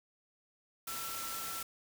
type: tone in noise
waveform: sine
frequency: 1342 Hz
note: E6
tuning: 31 cents sharp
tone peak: -44 dBFS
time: 0.87-1.63 s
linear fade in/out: 5 ms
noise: white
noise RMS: -41 dBFS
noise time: 0.87-1.63 s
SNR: -6 dB
effects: none